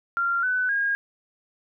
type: tone with pitch steps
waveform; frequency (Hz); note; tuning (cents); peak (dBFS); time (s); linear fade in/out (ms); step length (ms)
sine; 1385 / 1501.7 / 1628.1; F6 / F#6 / G#6; -15 / +25 / -35; -21; 0.17-0.95; 0; 260
effects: none